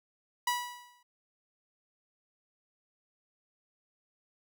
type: tone with exponential decay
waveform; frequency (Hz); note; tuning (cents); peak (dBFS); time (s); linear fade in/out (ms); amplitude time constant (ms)
sawtooth; 976; B5; -21; -22; 0.47-1.03; 5; 120
effects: none